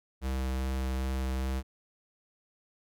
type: tone with vibrato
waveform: square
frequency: 65.41 Hz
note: C2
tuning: in tune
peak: -30 dBFS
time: 0.21-1.63 s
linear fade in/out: 50 ms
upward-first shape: sine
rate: 2.5 Hz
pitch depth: 9 cents each way
effects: none